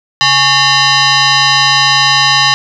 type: tone with frequency modulation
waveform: sine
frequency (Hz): 1108.7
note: C#6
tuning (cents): 0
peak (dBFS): -6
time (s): 0.21-2.54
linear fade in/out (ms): 0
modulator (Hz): 972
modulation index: 4.2
effects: none